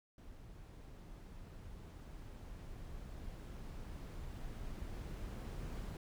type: noise with level ramp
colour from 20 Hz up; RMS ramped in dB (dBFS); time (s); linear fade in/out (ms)
brown; -54 to -43; 0.18-5.97; 2
effects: none